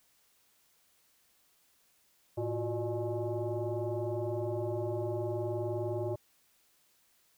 sine tone with frequency modulation, 128.8 Hz, C3, 27 cents flat, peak -31 dBFS, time 2.37-6.16 s, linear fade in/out 10 ms, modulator 238 Hz, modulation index 2.3, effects white hiss -69 dBFS RMS until 7.37 s

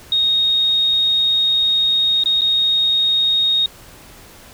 sine tone with dropouts, 3729 Hz, A#7, in tune, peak -13 dBFS, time 0.12-3.66 s, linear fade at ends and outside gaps 2 ms, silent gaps 2.237-2.258 / 2.41-2.417 s, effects pink hiss -42 dBFS RMS until 4.53 s

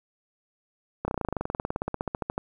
slowing click train, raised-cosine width 1 ms, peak -14 dBFS, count 27, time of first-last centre 1.05-2.379 s, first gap 30 ms, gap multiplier 1.04, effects 9-bit

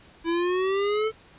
square exponential sweep, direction up, 329.6 to 444.6 Hz, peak -23 dBFS, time 0.24-1.12 s, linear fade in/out 50 ms, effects pink hiss -53 dBFS RMS until 1.38 s + resampled to 8000 Hz

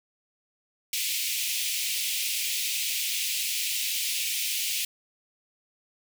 pink high-pass noise, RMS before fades -29 dBFS, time 0.93-4.85 s, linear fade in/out 2 ms, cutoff 2300 Hz, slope 48 dB/octave, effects none

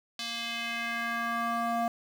square tone with band-pass filter sweep, 233.1 Hz, A#3, in tune, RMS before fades -32 dBFS, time 0.19-1.88 s, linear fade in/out 2 ms, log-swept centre 4000 to 780 Hz, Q 2, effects 8-bit

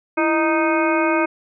harmonic tone with a mistuned harmonic, 310.9 Hz, D#4, 1 cent flat, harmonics 1 / 2 / 3 / 4 / 5 / 7 / 8, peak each -19 / -22 / -24 / -25 / -26 / -27 / -28 dBFS, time 0.17-1.26 s, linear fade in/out 10 ms, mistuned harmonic 1, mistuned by +110 cents, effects none

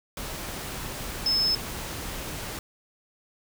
sine tone in noise, 5210 Hz, E8, 21 cents flat, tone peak -21 dBFS, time 1.26-1.55 s, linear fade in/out 2 ms, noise pink, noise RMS -35 dBFS, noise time 0.17-2.59 s, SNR +11 dB, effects none

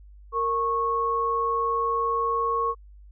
sine tone pair together, 462.8 / 1100 Hz, A#4 / C#6, -13 / -14 cents, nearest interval octave + minor third, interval 1499 cents, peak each -28 / -23 dBFS, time 0.32-2.75 s, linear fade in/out 50 ms, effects added 50 Hz sine -45 dBFS peak until 3.11 s

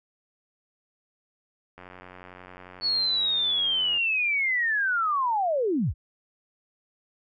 click train, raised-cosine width 0.5 ms, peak -29 dBFS, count 201, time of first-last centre 1.78-3.973 s, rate 91.2 Hz
sine linear sweep, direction down, 4435 to 38.72 Hz, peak -22 dBFS, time 2.81-5.94 s, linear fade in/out 50 ms
effects none

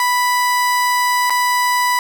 30% pulse tone with dropouts, 987.8 Hz, B5, in tune, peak -11 dBFS, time 0-1.99 s, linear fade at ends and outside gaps 1 ms, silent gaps 1.298-1.304 s, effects none

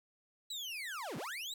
35% pulse linear two-way sweep, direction down then up, 4010 to 116.54 to 4010 Hz, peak -38 dBFS, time 0.5-1.54 s, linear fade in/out 5 ms, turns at 1.17 s, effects none

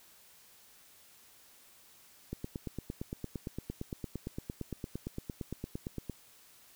click train, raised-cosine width 3 ms, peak -24 dBFS, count 34, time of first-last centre 2.33-6.097 s, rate 8.76 Hz, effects white hiss -60 dBFS RMS until 6.75 s

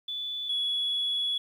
sine tone pair in turn, 3468 / 3381 Hz, A7 / G#7, -26 / +30 cents, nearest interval unison, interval 44 cents, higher first, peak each -31 / -25 dBFS, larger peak second, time 0.08-0.49 / 0.49-1.38 s, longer second, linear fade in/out 5 ms, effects tanh soft clip ceiling -21 dBFS + 10-bit

